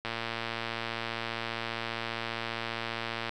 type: click train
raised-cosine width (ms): 0.3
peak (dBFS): -17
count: 374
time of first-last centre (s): 0.05-3.293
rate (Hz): 115
effects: none